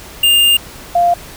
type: tone pair in turn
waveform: square / sine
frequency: 2807 / 696.9 Hz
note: F7 / F5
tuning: +8 / -4 cents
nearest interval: 2 octaves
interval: 2412 cents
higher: first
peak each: -8 dBFS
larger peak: neither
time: 0.23-0.57 / 0.95-1.14 s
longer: first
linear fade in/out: 5 ms
effects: added 50 Hz sine -43 dBFS peak until 1.36 s + pink hiss -34 dBFS RMS until 1.36 s